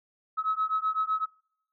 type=beating tone pair; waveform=sine; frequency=1282 / 1289.9 Hz; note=E6 / E6; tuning=-49 / -38 cents; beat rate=7.9 Hz; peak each=-28 dBFS; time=0.37-1.26 s; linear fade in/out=20 ms; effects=noise-tail reverb RT60 0.7 s tail -25 dB re dry + tanh soft clip ceiling -18 dBFS